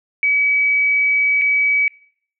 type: tone with dropouts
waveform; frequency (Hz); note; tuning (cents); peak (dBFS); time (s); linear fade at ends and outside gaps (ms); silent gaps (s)
sine; 2279; C#7; +47; -13; 0.23-1.88; 1; 1.414-1.418
effects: noise-tail reverb RT60 0.6 s tail -23 dB re dry